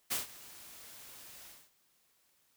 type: noise with ADSR envelope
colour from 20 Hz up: white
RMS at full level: -32 dBFS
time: 0.1-1.71 s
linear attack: 20 ms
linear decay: 140 ms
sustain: -20 dB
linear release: 250 ms
effects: white hiss -72 dBFS RMS until 2.56 s